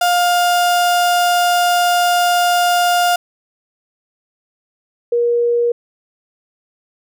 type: tone pair in turn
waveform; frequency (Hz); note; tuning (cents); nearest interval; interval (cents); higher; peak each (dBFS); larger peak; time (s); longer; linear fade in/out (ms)
35% pulse / sine; 706 / 475.2; F5 / A#4; +19 / +33; perfect fifth; 686; first; -10 / -12; first; 0.01-3.16 / 5.12-5.72; first; 5
effects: none